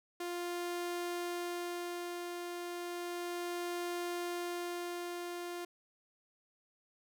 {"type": "tone with tremolo", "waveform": "sawtooth", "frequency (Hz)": 350, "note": "F4", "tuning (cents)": 4, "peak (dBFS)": -32, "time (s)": [0.2, 5.65], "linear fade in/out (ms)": 5, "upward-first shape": "sine", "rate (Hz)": 0.33, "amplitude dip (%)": 35, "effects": []}